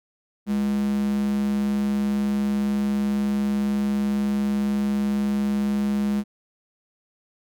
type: tone with high-pass filter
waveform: square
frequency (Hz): 69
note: C#2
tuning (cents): -7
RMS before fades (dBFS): -23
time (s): 0.46-6.24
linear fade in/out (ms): 50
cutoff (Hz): 200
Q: 5.8
effects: none